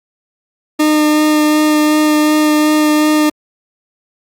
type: tone with vibrato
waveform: 40% pulse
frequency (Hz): 304.1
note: D#4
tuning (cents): -40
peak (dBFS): -8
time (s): 0.79-3.3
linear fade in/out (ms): 10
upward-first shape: sine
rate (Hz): 2.7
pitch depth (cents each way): 10
effects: Opus 48 kbps